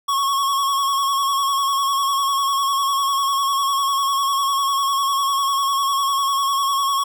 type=tone with vibrato; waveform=square; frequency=1102 Hz; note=C#6; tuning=11 cents flat; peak=-18 dBFS; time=0.08-7.04 s; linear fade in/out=10 ms; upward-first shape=square; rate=10 Hz; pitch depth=31 cents each way; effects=none